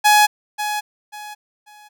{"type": "tone with echo", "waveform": "sawtooth", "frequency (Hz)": 840, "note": "G#5", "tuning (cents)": 19, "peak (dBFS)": -6, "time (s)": [0.04, 0.27], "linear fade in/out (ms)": 20, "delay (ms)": 540, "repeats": 3, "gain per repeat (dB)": -11, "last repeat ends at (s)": 1.89, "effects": []}